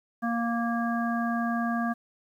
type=harmonic tone; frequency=233.6 Hz; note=A#3; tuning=4 cents sharp; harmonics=1 / 3 / 5 / 7; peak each=-27 / -32 / -34 / -35 dBFS; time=0.22-1.94 s; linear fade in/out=20 ms; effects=10-bit